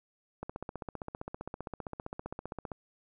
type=click train; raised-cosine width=1 ms; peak=-24 dBFS; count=36; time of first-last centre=0.43-2.718 s; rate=15.3 Hz; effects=none